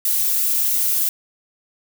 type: noise with flanger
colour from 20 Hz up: violet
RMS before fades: -19 dBFS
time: 0.05-1.09 s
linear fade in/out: 2 ms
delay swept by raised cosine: 1.2 to 4.4 ms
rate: 2.8 Hz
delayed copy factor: -0.75
effects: none